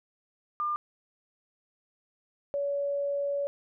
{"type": "tone pair in turn", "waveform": "sine", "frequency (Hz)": [1200, 566.3], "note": ["D6", "C#5"], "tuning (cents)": [37, 37], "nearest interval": "octave + minor second", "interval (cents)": 1300, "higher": "first", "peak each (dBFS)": -27, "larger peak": "neither", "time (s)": [[0.6, 0.76], [2.54, 3.47]], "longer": "second", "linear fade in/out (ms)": 0, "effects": []}